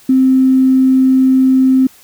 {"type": "tone with tanh clipping", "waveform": "triangle", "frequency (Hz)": 261.6, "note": "C4", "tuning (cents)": 0, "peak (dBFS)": -6, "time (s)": [0.09, 1.87], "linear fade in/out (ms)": 5, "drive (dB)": 3, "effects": ["white hiss -44 dBFS RMS until 2.03 s"]}